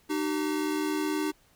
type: tone pair together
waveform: square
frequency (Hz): 304.5 / 383.6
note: D#4 / G4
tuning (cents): -37 / -37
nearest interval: major third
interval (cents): 400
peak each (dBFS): -29 / -33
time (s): 0.09-1.32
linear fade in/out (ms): 20
effects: pink hiss -63 dBFS RMS until 1.55 s